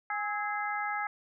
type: harmonic tone with a mistuned harmonic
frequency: 413.9 Hz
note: G#4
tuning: 6 cents flat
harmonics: 2 / 3 / 4 / 5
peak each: -34 / -36 / -37 / -38 dBFS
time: 0.1-1.07 s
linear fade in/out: 2 ms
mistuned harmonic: 3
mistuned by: +65 cents
effects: none